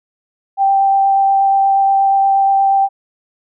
sine tone with vibrato, 784 Hz, G5, in tune, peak -9 dBFS, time 0.57-2.89 s, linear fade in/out 50 ms, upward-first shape sine, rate 8.4 Hz, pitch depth 8 cents each way, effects none

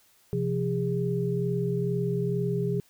sine tone cluster, 130 / 172.2 / 407.6 Hz, C3 / F3 / G#4, -11 / -24 / -32 cents, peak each -29 dBFS, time 0.33-2.8 s, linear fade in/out 0 ms, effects white hiss -62 dBFS RMS until 2.89 s

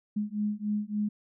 sine beating tone pair, 207.5 / 211 Hz, G#3 / G#3, -1 / +28 cents, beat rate 3.5 Hz, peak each -31 dBFS, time 0.16-1.09 s, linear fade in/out 10 ms, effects none

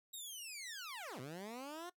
15% pulse linear two-way sweep, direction down then up, 3833 to 120.1 to 363.2 Hz, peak -39 dBFS, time 0.13-1.9 s, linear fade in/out 10 ms, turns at 1.2 s, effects noise-tail reverb RT60 0.1 s tail -20 dB re dry

